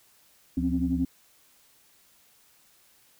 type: tone cluster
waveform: sine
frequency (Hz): 71.4 / 173.8 / 259.7 / 270.7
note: D2 / F3 / C4 / C#4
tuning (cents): -48 / -8 / -13 / -41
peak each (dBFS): -31 / -31 / -26 / -30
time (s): 0.57-1.05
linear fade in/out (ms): 5
effects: tanh soft clip ceiling -13 dBFS + white hiss -61 dBFS RMS until 3.19 s